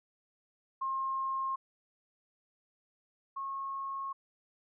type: tone pair in turn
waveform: sine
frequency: 1068 / 1088.6 Hz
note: C6 / C#6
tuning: +35 / -32 cents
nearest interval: unison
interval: 33 cents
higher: second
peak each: -31 / -35 dBFS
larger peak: first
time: 0.81-1.56 / 3.36-4.13 s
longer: second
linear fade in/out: 10 ms
effects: none